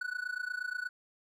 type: tone with amplitude modulation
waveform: triangle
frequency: 1480 Hz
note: F#6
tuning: in tune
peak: -29 dBFS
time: 0.01-0.89 s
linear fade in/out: 5 ms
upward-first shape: sine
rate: 28.4 Hz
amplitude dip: 90%
effects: none